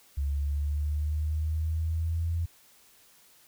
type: linear sweep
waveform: sine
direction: up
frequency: 69.7 to 84.5 Hz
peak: -26 dBFS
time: 0.17-2.46 s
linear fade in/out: 10 ms
effects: white hiss -59 dBFS RMS until 3.47 s